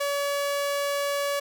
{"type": "tone", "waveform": "sawtooth", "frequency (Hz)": 568, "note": "C#5", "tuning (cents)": 42, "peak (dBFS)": -21, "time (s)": [0, 1.4], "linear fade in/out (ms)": 10, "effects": []}